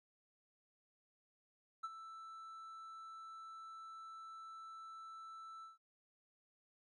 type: tone with ADSR envelope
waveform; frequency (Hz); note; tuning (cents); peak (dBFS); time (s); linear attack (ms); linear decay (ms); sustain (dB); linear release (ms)
triangle; 1323; E6; +6; -36; 1.83-5.78; 14; 35; -12; 150
effects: tanh soft clip ceiling -32 dBFS + resampled to 24000 Hz